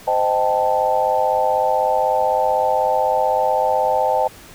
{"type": "chord", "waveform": "sine", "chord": "A half-diminished seventh", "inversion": "first", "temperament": "equal with one note detuned", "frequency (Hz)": [518.4, 622.3, 784, 880], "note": ["C5", "Eb5", "G5", "A5"], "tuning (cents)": [-16, 0, 0, 0], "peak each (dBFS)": [-21, -21, -20, -20], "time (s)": [0.07, 4.28], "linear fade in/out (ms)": 10, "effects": ["pink hiss -42 dBFS RMS until 4.54 s"]}